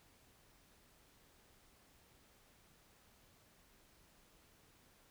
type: silence
effects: pink hiss -68 dBFS RMS until 5.1 s